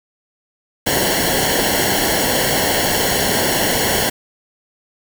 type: noise with comb filter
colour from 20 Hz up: pink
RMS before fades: -17 dBFS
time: 0.86-4.1 s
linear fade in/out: 10 ms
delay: 0.81 ms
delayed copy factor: -0.8
effects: none